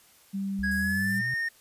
sine tone, 196 Hz, G3, in tune, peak -28 dBFS, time 0.33-1.22 s, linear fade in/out 20 ms
sine exponential sweep, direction up, 64.9 to 132.3 Hz, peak -34 dBFS, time 0.59-1.34 s, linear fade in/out 0 ms
triangle tone with pitch glide, 1655 to 1836.3 Hz, G#6 to A#6, -6 to -27 cents, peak -25 dBFS, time 0.63-1.49 s, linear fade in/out 10 ms, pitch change +179 cents, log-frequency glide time 0.77-1.27 s
white high-pass noise, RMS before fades -43 dBFS, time 0.71-1.19 s, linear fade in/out 5 ms, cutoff 7500 Hz, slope 48 dB/octave
effects white hiss -58 dBFS RMS until 1.6 s + resampled to 32000 Hz

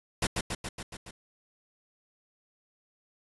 pink noise with echo, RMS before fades -27 dBFS, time 0.22-0.27 s, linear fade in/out 5 ms, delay 140 ms, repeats 6, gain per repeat -3 dB, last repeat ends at 1.11 s, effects resampled to 24000 Hz

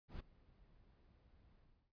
brown noise with ADSR envelope, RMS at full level -44 dBFS, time 0.08-1.93 s, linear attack 120 ms, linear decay 7 ms, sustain -24 dB, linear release 340 ms, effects noise-tail reverb RT60 0.1 s tail -20 dB re dry + resampled to 11025 Hz

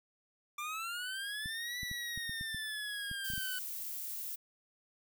25% pulse linear two-way sweep, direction up then down, 1174.7 to 1975.5 to 1493 Hz, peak -34 dBFS, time 0.58-3.59 s, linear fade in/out 5 ms, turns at 1.79 s
clicks, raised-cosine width 5 ms, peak -33 dBFS, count 11, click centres 1.459 / 1.832 / 1.914 / 2.176 / 2.295 / 2.411 / 2.546 / 3.114 / 3.302 / 3.336 / 3.379 s
violet noise, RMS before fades -41 dBFS, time 3.24-4.36 s, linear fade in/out 10 ms
effects none

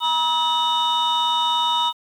sine tone cluster, 957 / 1284 / 2970 / 3680 Hz, A#5 / E6 / F#7 / A#7, +45 / -46 / +6 / -23 cents, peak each -19 / -27 / -26 / -21 dBFS, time 0-1.93 s, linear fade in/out 50 ms, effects tanh soft clip ceiling -12 dBFS + 8-bit

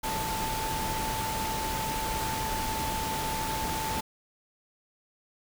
sine tone in noise, 882 Hz, A5, 4 cents sharp, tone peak -32 dBFS, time 0.03-4.01 s, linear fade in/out 10 ms, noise pink, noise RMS -33 dBFS, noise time 0.03-4.01 s, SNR -2 dB, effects none

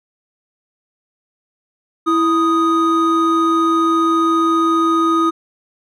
triangle tone pair together, 329.6 / 1244.4 Hz, E4 / D#6, 0 / 0 cents, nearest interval octave + major seventh, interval 2300 cents, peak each -13 dBFS, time 2.06-5.31 s, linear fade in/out 20 ms, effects none

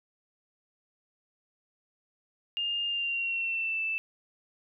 sine tone with pitch glide, 2817 to 2644 Hz, F7 to E7, +14 to +5 cents, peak -28 dBFS, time 2.57-3.98 s, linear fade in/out 0 ms, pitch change -109 cents, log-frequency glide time 2.86-3.82 s, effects none

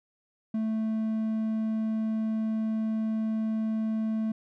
triangle tone, 220 Hz, A3, in tune, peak -24 dBFS, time 0.54-4.32 s, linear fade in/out 5 ms, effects none

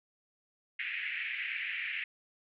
white band-pass noise, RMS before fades -37 dBFS, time 0.79-2.04 s, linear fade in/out 5 ms, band 1800 to 2600 Hz, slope 48 dB/octave, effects none

